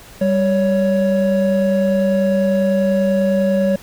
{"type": "tone pair together", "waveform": "triangle", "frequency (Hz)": [196, 557.9], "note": ["G3", "C#5"], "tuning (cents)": [0, 11], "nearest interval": "octave + tritone", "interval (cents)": 1811, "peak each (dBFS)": -14, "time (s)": [0.21, 3.76], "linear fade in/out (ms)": 5, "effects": ["pink hiss -41 dBFS RMS until 3.82 s"]}